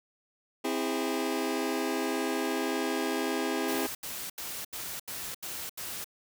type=chord; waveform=sawtooth; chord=C augmented; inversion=none; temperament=just; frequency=261.6 / 327 / 408.8 Hz; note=C4 / E4 / G#4; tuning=0 / -14 / -27 cents; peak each=-29 dBFS; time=0.64-3.87 s; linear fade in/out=10 ms
type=noise bursts; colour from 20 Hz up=white; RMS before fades=-38 dBFS; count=7; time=3.68-6.044 s; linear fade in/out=5 ms; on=270 ms; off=79 ms
effects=none